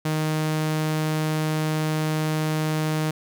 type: tone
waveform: sawtooth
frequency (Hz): 155.56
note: D#3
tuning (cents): 0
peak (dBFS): -18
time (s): 0.05-3.11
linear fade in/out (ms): 5
effects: none